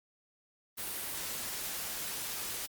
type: noise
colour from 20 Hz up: white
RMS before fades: -38 dBFS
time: 0.77-2.67 s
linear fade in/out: 20 ms
effects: Opus 32 kbps